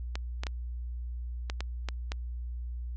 clicks, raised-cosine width 0.2 ms, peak -17 dBFS, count 7, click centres 0.155 / 0.435 / 0.468 / 1.499 / 1.606 / 1.887 / 2.119 s, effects added 60 Hz sine -34 dBFS peak until 2.96 s + low-pass 7000 Hz 12 dB/octave

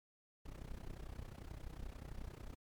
brown noise with amplitude modulation, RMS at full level -45 dBFS, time 0.45-2.55 s, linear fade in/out 10 ms, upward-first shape sine, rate 31.3 Hz, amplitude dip 85%, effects MP3 96 kbps

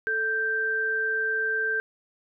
sine tone pair together, 440 / 1568 Hz, A4 / G6, 0 / 0 cents, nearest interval octave + minor seventh, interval 2200 cents, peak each -32 / -24 dBFS, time 0.07-1.8 s, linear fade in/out 0 ms, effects none

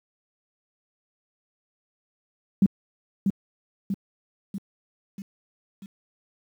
sine tone with echo, 196 Hz, G3, in tune, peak -13 dBFS, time 2.62-2.66 s, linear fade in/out 2 ms, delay 640 ms, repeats 5, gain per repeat -5 dB, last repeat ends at 5.86 s, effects high-pass 100 Hz 12 dB/octave + 9-bit

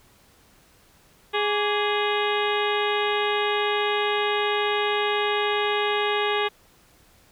harmonic tone with a mistuned harmonic, 415.3 Hz, G#4, in tune, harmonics 1 / 2 / 3 / 4 / 5 / 6 / 7 / 8 / 9, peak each -25 / -28 / -30 / -31 / -32 / -33 / -33 / -34 / -35 dBFS, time 1.33-6.49 s, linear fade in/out 20 ms, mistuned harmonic 3, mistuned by -120 cents, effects pink hiss -57 dBFS RMS until 7.31 s

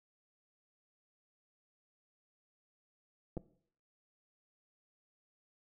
clicks, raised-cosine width 2 ms, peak -27 dBFS, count 2, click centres 3.369 / 3.375 s, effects noise-tail reverb RT60 0.6 s tail -18 dB re dry

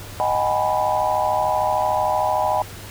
sine chord, G# minor seventh, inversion second, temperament equal with one note detuned, 622.3 / 757.3 / 830.6 / 987.8 Hz, D#5 / F#5 / G#5 / B5, 0 / +40 / 0 / 0 cents, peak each -23 dBFS, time 0.2-2.62 s, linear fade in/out 0 ms, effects added 101 Hz sine -38 dBFS peak until 2.9 s + pink hiss -38 dBFS RMS until 2.9 s

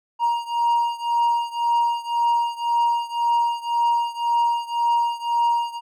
triangle beating tone pair, 941 / 942.9 Hz, A#5 / A#5, +16 / +20 cents, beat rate 1.9 Hz, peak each -19 / -21 dBFS, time 0.19-5.81 s, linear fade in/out 50 ms, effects none

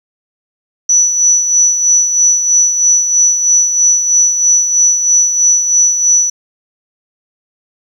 sine tone with tremolo, 5930 Hz, F#8, 3 cents sharp, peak -5 dBFS, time 0.89-6.3 s, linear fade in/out 5 ms, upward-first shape sine, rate 3.1 Hz, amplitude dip 55%, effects 7-bit

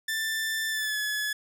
sawtooth tone with pitch glide, 1773 to 1706.7 Hz, A6 to G#6, +13 to +47 cents, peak -24 dBFS, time 0.08-1.33 s, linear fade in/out 5 ms, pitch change -66 cents, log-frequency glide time 0.69-0.98 s, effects 11-bit

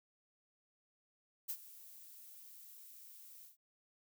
violet noise with ADSR envelope, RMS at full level -39 dBFS, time 1.48-3.57 s, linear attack 19 ms, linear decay 64 ms, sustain -17 dB, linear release 130 ms, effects none

